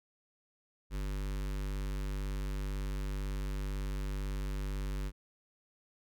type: tone with notch filter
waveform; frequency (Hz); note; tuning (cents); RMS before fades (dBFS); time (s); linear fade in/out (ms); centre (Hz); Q
square; 49; G1; 0; -36; 0.9-5.12; 50; 700; 1.8
effects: none